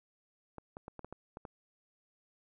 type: clicks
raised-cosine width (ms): 1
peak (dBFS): -30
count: 8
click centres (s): 0.583 / 0.769 / 0.881 / 0.993 / 1.046 / 1.126 / 1.371 / 1.452
effects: none